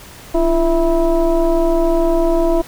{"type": "tone with frequency modulation", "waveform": "sine", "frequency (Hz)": 340, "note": "F4", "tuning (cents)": -46, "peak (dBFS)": -11, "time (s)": [0.34, 2.62], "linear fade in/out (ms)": 10, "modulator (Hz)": 320, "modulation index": 1.3, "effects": ["pink hiss -38 dBFS RMS until 2.67 s"]}